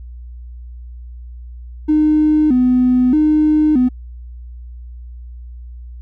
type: tone with vibrato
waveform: triangle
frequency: 277.2 Hz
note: C#4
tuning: in tune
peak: -6 dBFS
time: 1.88-3.89 s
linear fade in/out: 20 ms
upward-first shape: square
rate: 0.8 Hz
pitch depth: 170 cents each way
effects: tanh soft clip ceiling -7 dBFS + added 60 Hz sine -30 dBFS peak until 6.01 s